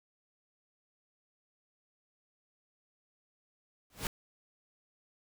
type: noise with exponential growth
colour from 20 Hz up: pink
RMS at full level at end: -30 dBFS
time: 3.9-4.07 s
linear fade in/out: 2 ms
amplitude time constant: 35 ms
effects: none